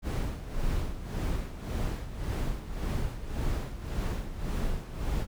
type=noise with tremolo; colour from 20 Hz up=brown; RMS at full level=-29 dBFS; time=0.02-5.27 s; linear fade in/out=50 ms; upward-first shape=sine; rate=1.8 Hz; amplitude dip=70%; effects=none